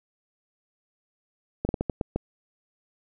slowing click train, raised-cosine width 2 ms, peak -12 dBFS, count 7, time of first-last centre 1.65-2.16 s, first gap 40 ms, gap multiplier 1.3, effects none

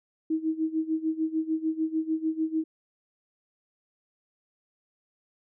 sine tone with tremolo, 318.2 Hz, D#4, 39 cents sharp, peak -22 dBFS, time 0.3-2.64 s, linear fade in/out 5 ms, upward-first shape sine, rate 6.7 Hz, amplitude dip 85%, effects none

